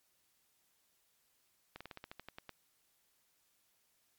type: slowing click train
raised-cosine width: 0.3 ms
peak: -30 dBFS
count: 11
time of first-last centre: 1.76-2.493 s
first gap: 46 ms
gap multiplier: 1.1
effects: white hiss -75 dBFS RMS until 4.18 s + MP3 96 kbps